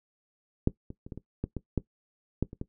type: clicks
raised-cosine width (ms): 3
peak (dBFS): -9 / -27 / -30 / -25 / -27 / -17 / -20 / -13 / -13 / -29 / -21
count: 11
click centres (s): 0.674 / 0.904 / 1.065 / 1.122 / 1.176 / 1.44 / 1.567 / 1.777 / 2.426 / 2.531 / 2.614
effects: noise-tail reverb RT60 0.1 s tail -17 dB re dry